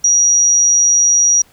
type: tone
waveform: sine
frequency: 5760 Hz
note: F#8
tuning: 47 cents flat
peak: -8 dBFS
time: 0.04-1.42 s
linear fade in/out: 5 ms
effects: pink hiss -50 dBFS RMS until 1.52 s